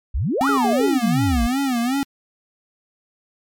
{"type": "exponential two-way sweep", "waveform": "sine", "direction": "up then down", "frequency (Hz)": [48.78, 1474, 48.78], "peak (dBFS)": -18, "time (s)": [0.14, 1.47], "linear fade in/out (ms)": 10, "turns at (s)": 0.48}
{"type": "tone with vibrato", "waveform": "square", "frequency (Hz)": 255.1, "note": "C4", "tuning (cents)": -44, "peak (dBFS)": -19, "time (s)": [0.41, 2.03], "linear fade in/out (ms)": 0, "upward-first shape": "sine", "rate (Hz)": 2.7, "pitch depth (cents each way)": 160}
{"type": "tone bursts", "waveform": "sine", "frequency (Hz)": 415.3, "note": "G#4", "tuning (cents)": 0, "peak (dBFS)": -24, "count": 3, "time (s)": [0.49, 0.882], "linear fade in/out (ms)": 0, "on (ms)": 84, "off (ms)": 70}
{"effects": ["MP3 96 kbps"]}